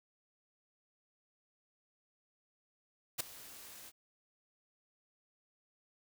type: noise with ADSR envelope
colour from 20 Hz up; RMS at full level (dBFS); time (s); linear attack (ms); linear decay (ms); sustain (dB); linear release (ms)
white; -32; 3.18-3.92; 23; 6; -20; 40
effects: none